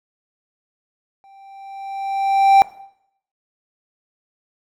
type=tone with exponential growth; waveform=triangle; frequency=784 Hz; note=G5; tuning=in tune; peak=-4 dBFS; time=1.24-2.62 s; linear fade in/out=0 ms; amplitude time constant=300 ms; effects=noise-tail reverb RT60 0.7 s tail -18 dB re dry